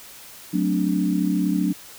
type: chord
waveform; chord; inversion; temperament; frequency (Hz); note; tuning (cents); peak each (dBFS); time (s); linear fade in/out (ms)
sine; D dominant seventh; first; equal; 185 / 220 / 261.6 / 293.7; F#3 / A3 / C4 / D4; 0 / 0 / 0 / 0; -22 / -27 / -28 / -23; 0.53-1.73; 10
effects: white hiss -43 dBFS RMS until 1.98 s